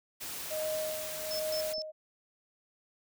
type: noise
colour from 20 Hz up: white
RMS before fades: -40 dBFS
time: 0.2-1.74 s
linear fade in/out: 20 ms
type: tone with tremolo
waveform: sine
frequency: 622.3 Hz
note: D#5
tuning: in tune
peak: -31 dBFS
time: 0.5-1.92 s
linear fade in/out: 20 ms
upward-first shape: sine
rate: 1.2 Hz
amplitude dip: 70%
type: tone bursts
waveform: sine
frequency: 5274 Hz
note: E8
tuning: in tune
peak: -35 dBFS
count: 3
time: 1.31-1.819 s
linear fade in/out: 0 ms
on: 83 ms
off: 130 ms
type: clicks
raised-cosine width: 2 ms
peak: -42 / -40 dBFS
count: 2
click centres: 1.779 / 1.783 s
effects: none

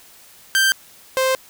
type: tone pair in turn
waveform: sawtooth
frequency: 1568 / 523.3 Hz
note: G6 / C5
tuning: 0 / 0 cents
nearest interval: octave + perfect fifth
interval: 1900 cents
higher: first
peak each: -10 / -12 dBFS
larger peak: first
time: 0.55-0.72 / 1.17-1.35 s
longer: second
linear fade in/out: 0 ms
effects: white hiss -47 dBFS RMS until 1.49 s

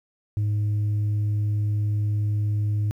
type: tone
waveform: sine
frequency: 104.6 Hz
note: G#2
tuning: 13 cents sharp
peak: -18 dBFS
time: 0.37-2.91 s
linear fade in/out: 0 ms
effects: tanh soft clip ceiling -20 dBFS + 10-bit

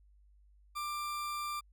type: tone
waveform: 40% pulse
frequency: 1185 Hz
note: D6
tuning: 15 cents sharp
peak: -35 dBFS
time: 0.75-1.61 s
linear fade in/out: 20 ms
effects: added 50 Hz sine -60 dBFS peak until 1.72 s

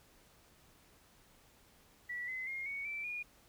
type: tone with pitch steps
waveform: sine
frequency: 1951 / 2040 / 2133 / 2229 / 2331 / 2437 Hz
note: B6 / C7 / C7 / C#7 / D7 / D#7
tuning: -22 / -44 / +33 / +9 / -14 / -37 cents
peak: -38 dBFS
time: 2.09-3.23 s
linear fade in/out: 10 ms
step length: 190 ms
effects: pink hiss -65 dBFS RMS until 3.48 s

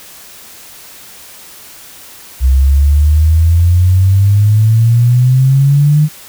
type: exponential sweep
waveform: sine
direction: up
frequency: 64.1 to 153.9 Hz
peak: -5 dBFS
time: 2.4-6.09 s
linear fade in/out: 50 ms
effects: white hiss -35 dBFS RMS until 6.28 s

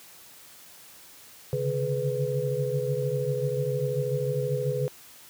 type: tone cluster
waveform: sine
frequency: 134.9 / 142.2 / 147.9 / 423.5 / 498.4 Hz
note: C#3 / C#3 / D3 / G#4 / B4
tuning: -47 / +45 / +13 / +34 / +16 cents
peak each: -30 / -35 / -35 / -31 / -29 dBFS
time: 1.53-4.88 s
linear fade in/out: 0 ms
effects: white hiss -50 dBFS RMS until 5.29 s + high-pass 60 Hz 12 dB/octave

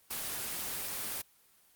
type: noise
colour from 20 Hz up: white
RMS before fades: -37 dBFS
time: 0.1-1.22 s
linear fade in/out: 10 ms
effects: white hiss -65 dBFS RMS until 1.75 s + Opus 24 kbps

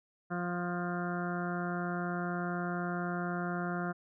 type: harmonic tone with a mistuned harmonic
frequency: 175.9 Hz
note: F3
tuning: 13 cents sharp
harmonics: 1 / 2 / 3 / 4 / 6 / 7 / 8 / 9 / 10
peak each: -35 / -40 / -47 / -40 / -46 / -45 / -41 / -48 / -53 dBFS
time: 0.3-3.93 s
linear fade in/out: 20 ms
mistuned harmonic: 10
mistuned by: +16 cents
effects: none

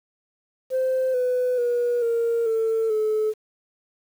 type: tone with pitch steps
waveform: sine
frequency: 519 / 500.2 / 482 / 464.5 / 447.7 / 431.4 Hz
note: C5 / B4 / B4 / A#4 / A4 / A4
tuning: -14 / +22 / -42 / -6 / +30 / -34 cents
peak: -18 dBFS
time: 0.7-3.34 s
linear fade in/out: 50 ms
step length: 440 ms
effects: tanh soft clip ceiling -17 dBFS + 8-bit

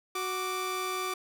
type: tone pair together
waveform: sawtooth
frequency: 370 / 1174.7 Hz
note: F#4 / D6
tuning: 0 / 0 cents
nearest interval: octave + minor sixth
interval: 2000 cents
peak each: -31 / -29 dBFS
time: 0.15-1.14 s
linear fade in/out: 5 ms
effects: none

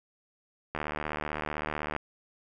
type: click train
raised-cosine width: 0.5 ms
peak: -17 dBFS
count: 93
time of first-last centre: 0.75-1.964 s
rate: 75.8 Hz
effects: none

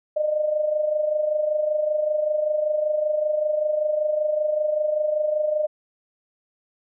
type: tone with amplitude modulation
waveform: sine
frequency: 608 Hz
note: D#5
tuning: 40 cents flat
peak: -17 dBFS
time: 0.16-5.67 s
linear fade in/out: 10 ms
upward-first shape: sine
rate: 25.2 Hz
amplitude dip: 60%
effects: none

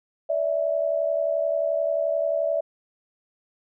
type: tone pair together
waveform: sine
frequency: 580 / 651.4 Hz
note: D5 / E5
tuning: -22 / -21 cents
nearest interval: major second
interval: 201 cents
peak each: -24 dBFS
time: 0.29-2.61 s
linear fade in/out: 10 ms
effects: none

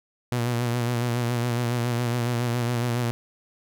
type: tone with vibrato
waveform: sawtooth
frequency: 120.2 Hz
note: B2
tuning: 46 cents flat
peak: -19 dBFS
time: 0.32-3.11 s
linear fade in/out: 0 ms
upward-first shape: sine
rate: 7.2 Hz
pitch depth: 46 cents each way
effects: none

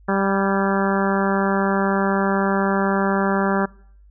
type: harmonic tone with a mistuned harmonic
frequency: 196 Hz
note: G3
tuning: in tune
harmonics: 1 / 2 / 3 / 4 / 5 / 6 / 7 / 8 / 9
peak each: -21 / -24 / -26 / -27 / -28 / -29 / -29 / -30 / -31 dBFS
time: 0.08-3.66 s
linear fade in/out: 10 ms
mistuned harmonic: 9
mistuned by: -54 cents
effects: noise-tail reverb RT60 0.6 s tail -24 dB re dry + added 50 Hz sine -46 dBFS peak until 4.1 s

